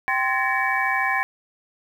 sine tone cluster, 779 / 1044 / 1700 / 1833 / 2278 Hz, G5 / C6 / G#6 / A#6 / C#7, -11 / -4 / +40 / -30 / +47 cents, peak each -26 dBFS, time 0.08-1.23 s, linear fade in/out 0 ms, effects 8-bit

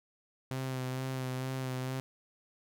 sawtooth tone with vibrato, 130 Hz, C3, 11 cents flat, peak -30 dBFS, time 0.51-2 s, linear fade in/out 0 ms, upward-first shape sine, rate 2.2 Hz, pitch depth 23 cents each way, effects none

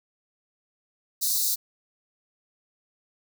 white high-pass noise, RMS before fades -25 dBFS, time 1.21-1.56 s, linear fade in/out 20 ms, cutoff 3800 Hz, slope 96 dB/octave, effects none

